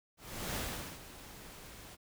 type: noise with ADSR envelope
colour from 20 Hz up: pink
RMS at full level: -37 dBFS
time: 0.17-1.97 s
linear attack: 380 ms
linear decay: 440 ms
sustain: -14 dB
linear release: 37 ms
effects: none